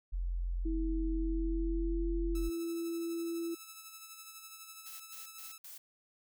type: tone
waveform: sine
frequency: 43.65 Hz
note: F1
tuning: in tune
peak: -32 dBFS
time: 0.12-2.5 s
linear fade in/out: 20 ms
type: tone with pitch glide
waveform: sine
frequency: 323 to 335.9 Hz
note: E4 to E4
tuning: -35 to +33 cents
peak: -34 dBFS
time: 0.65-3.55 s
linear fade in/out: 10 ms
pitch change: +68 cents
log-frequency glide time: 1.11-2.08 s
type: tone with tremolo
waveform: 5% pulse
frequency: 1309 Hz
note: E6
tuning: 13 cents flat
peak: -35 dBFS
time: 2.35-5.58 s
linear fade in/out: 2 ms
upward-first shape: sine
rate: 12 Hz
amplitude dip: 45%
type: noise bursts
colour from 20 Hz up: blue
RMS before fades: -49 dBFS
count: 4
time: 4.86-5.78 s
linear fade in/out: 5 ms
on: 140 ms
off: 120 ms
effects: none